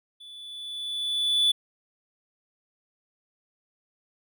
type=tone with level ramp; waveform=triangle; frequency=3466 Hz; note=A7; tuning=27 cents flat; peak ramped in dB=-42 to -16 dBFS; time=0.2-1.52 s; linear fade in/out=10 ms; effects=none